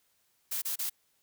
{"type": "noise bursts", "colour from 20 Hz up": "blue", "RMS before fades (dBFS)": -33, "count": 3, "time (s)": [0.51, 0.898], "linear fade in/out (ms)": 10, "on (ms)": 110, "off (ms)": 29, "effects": ["white hiss -72 dBFS RMS until 1.22 s"]}